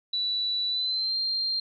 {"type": "tone with pitch glide", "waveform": "sine", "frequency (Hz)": [3951, 4184], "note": ["B7", "C8"], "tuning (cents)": [0, -1], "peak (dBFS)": -25, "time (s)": [0.13, 1.6], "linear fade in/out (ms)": 5, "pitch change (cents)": 99, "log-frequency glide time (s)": [0.69, 1.16], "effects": []}